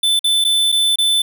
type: tone with dropouts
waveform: square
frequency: 3520 Hz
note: A7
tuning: in tune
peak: -13 dBFS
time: 0.03-1.22 s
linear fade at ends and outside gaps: 5 ms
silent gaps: 0.193-0.242 / 0.442-0.448 / 0.719-0.724 / 0.958-0.985 s
effects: none